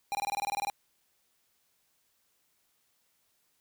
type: tone bursts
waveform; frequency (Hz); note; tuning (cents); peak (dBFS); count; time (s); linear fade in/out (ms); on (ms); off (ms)
square; 805; G5; +46; -30; 12; 0.12-0.699; 0; 29; 21
effects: white hiss -73 dBFS RMS until 3.6 s